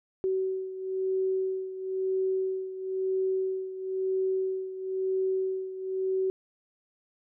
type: beating tone pair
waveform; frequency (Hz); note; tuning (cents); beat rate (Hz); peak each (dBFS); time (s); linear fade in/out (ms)
sine; 378.3 / 379.3; F#4 / F#4; +38 / +43; 1; -28 / -33; 0.24-6.3; 0
effects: none